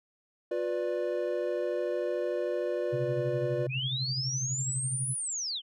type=chord; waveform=triangle; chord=B diminished; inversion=second; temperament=equal with one note detuned; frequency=356.4 / 493.9 / 587.3 Hz; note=F4 / B4 / D5; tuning=+35 / 0 / 0 cents; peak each=-31 dBFS; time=0.51-3.67 s; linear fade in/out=5 ms
type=tone with tremolo; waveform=sine; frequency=130.81 Hz; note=C3; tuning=in tune; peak=-29 dBFS; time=2.92-5.15 s; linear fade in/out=20 ms; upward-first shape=sine; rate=12 Hz; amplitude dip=70%
type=linear two-way sweep; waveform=sine; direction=up then down; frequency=2349 to 10100 to 2939 Hz; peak=-31 dBFS; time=3.69-5.62 s; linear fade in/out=50 ms; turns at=5.13 s
effects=none